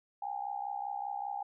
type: tone with amplitude modulation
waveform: sine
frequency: 810 Hz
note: G#5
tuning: 43 cents flat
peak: -31 dBFS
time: 0.22-1.43 s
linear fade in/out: 5 ms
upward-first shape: sine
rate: 65.1 Hz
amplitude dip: 85%
effects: none